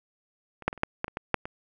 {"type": "clicks", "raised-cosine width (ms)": 0.5, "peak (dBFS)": [-28, -8, -22, -30, -8, -12, -22, -16, -6, -20], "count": 10, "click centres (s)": [0.623, 0.68, 0.729, 0.777, 0.834, 1.044, 1.081, 1.171, 1.343, 1.455], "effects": []}